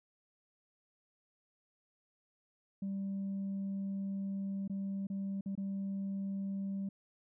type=tone with dropouts; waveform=sine; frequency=195.8 Hz; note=G3; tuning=2 cents flat; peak=-33 dBFS; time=2.82-6.89 s; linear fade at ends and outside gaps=5 ms; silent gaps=4.678-4.697 / 5.07-5.1 / 5.41-5.459 / 5.553-5.576 s; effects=tanh soft clip ceiling -33 dBFS